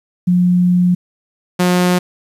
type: tone pair in turn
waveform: sine / sawtooth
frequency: 178.7 / 179.38 Hz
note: F3 / F3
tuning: +40 / +47 cents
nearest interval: unison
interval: 7 cents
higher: second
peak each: -9 / -7 dBFS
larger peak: second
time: 0.27-0.95 / 1.59-1.99 s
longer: first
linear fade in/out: 10 ms
effects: resampled to 32000 Hz + 8-bit